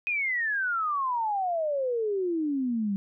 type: exponential sweep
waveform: sine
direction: down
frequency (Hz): 2518 to 192.9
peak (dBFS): -25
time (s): 0.07-2.96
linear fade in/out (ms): 0
effects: none